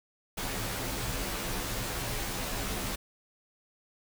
pink noise with comb filter, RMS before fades -34 dBFS, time 0.37-2.96 s, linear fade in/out 10 ms, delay 13 ms, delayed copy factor -0.85, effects none

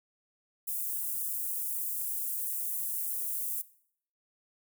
white high-pass noise, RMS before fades -34 dBFS, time 0.67-3.62 s, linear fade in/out 10 ms, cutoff 9600 Hz, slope 24 dB/octave, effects noise-tail reverb RT60 0.6 s tail -18 dB re dry

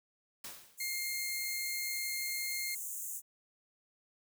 white noise with exponential decay, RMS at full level -42 dBFS, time 0.44-0.95 s, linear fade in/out 5 ms, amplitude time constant 110 ms
pink high-pass noise, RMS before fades -41 dBFS, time 0.77-3.22 s, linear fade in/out 50 ms, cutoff 6400 Hz, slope 96 dB/octave
25% pulse tone, 2123 Hz, C7, 25 cents sharp, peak -33 dBFS, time 0.8-2.75 s, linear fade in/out 5 ms
effects none

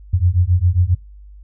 sine beating tone pair, 85.8 / 93.2 Hz, F2 / F#2, -30 / +13 cents, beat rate 7.4 Hz, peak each -15 dBFS, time 0.13-0.95 s, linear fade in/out 10 ms, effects noise-tail reverb RT60 0.2 s tail -23 dB re dry + added 50 Hz sine -37 dBFS peak until 1.43 s

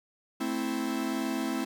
45% pulse chord, A minor, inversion none, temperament equal, 220 / 261.6 / 329.6 Hz, A3 / C4 / E4, 0 / 0 / 0 cents, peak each -35 / -32 / -34 dBFS, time 0.4-1.65 s, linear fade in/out 10 ms, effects 11-bit

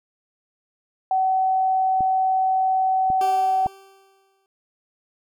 sine tone, 757 Hz, F#5, 39 cents sharp, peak -17 dBFS, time 1.11-3.67 s, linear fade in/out 2 ms
clicks, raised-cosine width 3 ms, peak -20 dBFS, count 3, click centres 2.007 / 3.102 / 3.661 s
20% pulse tone with exponential decay, 388.5 Hz, G4, 16 cents flat, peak -22 dBFS, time 3.21-4.46 s, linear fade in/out 1 ms, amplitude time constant 270 ms
effects none

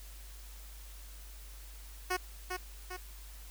10% pulse tone with echo, 366.2 Hz, F#4, 18 cents flat, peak -22 dBFS, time 2.1-2.17 s, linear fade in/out 10 ms, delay 400 ms, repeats 2, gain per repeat -5 dB, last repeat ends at 2.97 s, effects added 50 Hz sine -47 dBFS peak until 3.5 s + white hiss -55 dBFS RMS until 3.5 s

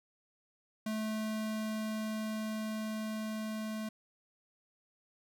square tone with level ramp, 217.2 Hz, A3, 22 cents flat, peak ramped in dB -34 to -37 dBFS, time 0.86-3.89 s, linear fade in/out 5 ms, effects none

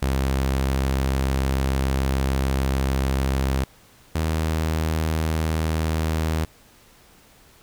sawtooth tone pair in turn, 66.8 / 79.41 Hz, C2 / D#2, +36 / +36 cents, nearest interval minor third, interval 300 cents, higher second, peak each -16 / -17 dBFS, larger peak first, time 0.02-3.64 / 4.15-6.45 s, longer first, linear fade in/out 5 ms, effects pink hiss -53 dBFS RMS until 7.62 s

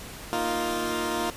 15% pulse chord, Bb suspended fourth, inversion none, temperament equal, 233.1 / 311.1 / 349.2 Hz, Bb3 / Eb4 / F4, 0 / 0 / 0 cents, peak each -26 / -26 / -22 dBFS, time 0.33-1.3 s, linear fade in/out 0 ms, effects pink hiss -41 dBFS RMS until 1.36 s + resampled to 32000 Hz

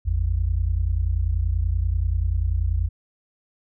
sine tone pair together, 53.84 / 84.2 Hz, A1 / E2, -37 / +37 cents, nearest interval minor sixth, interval 774 cents, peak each -22 / -22 dBFS, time 0.05-2.89 s, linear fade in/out 20 ms, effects none

